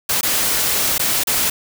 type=noise with dropouts; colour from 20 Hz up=white; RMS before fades=-18 dBFS; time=0.09-1.5 s; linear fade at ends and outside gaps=5 ms; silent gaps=0.211-0.23 / 0.981-0.994 / 1.237-1.271 s; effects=none